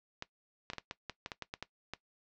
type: clicks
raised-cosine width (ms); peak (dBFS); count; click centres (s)
0.2; -21; 12; 0.224 / 0.701 / 0.734 / 0.783 / 0.911 / 1.097 / 1.261 / 1.318 / 1.423 / 1.539 / 1.626 / 1.936
effects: noise-tail reverb RT60 0.1 s tail -18 dB re dry + low-pass 5000 Hz 12 dB/octave